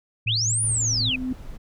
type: tone with tremolo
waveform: sine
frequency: 112 Hz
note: A2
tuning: 31 cents sharp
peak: -24 dBFS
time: 0.26-1.1 s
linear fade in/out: 5 ms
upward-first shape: triangle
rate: 5.2 Hz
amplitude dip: 40%
type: linear two-way sweep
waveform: sine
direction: up then down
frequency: 2389 to 9790 to 2389 Hz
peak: -21 dBFS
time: 0.27-1.16 s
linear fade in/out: 5 ms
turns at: 0.63 s
type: tone with exponential growth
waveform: sine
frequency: 255.7 Hz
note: C4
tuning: 40 cents flat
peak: -22 dBFS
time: 0.5-1.33 s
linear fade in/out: 5 ms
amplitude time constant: 180 ms
type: noise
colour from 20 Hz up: brown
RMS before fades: -38 dBFS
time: 0.62-1.58 s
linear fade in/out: 20 ms
effects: none